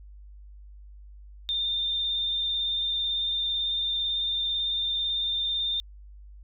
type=tone with vibrato; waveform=sine; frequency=3610 Hz; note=A7; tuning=44 cents sharp; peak=-25 dBFS; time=1.49-5.8 s; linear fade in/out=0 ms; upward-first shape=sine; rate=18 Hz; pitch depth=20 cents each way; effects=added 50 Hz sine -44 dBFS peak until 6.43 s